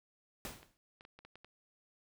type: noise with exponential decay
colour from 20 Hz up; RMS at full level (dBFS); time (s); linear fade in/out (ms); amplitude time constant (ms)
pink; -41; 0.45-0.77; 0; 68
type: clicks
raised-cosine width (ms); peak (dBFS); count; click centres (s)
0.3; -38; 7; 0.63 / 1.009 / 1.051 / 1.19 / 1.25 / 1.356 / 1.446
effects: none